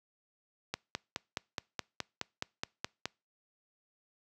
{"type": "click train", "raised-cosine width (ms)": 0.2, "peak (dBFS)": -16, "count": 12, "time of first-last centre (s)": [0.74, 3.056], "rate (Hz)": 4.75, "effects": ["noise-tail reverb RT60 0.3 s tail -26 dB re dry", "high-pass 80 Hz 12 dB/octave"]}